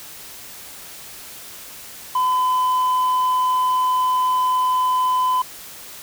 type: tone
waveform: sine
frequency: 1012 Hz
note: B5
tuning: 42 cents sharp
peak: -13 dBFS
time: 2.15-5.42 s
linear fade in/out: 5 ms
effects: tanh soft clip ceiling -15 dBFS + white hiss -38 dBFS RMS until 6.02 s